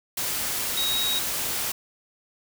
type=tone in noise; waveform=sine; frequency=3800 Hz; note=A#7; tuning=33 cents sharp; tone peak=-24 dBFS; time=0.77-1.19 s; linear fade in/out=5 ms; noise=white; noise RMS=-28 dBFS; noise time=0.17-1.72 s; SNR=+1 dB; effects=none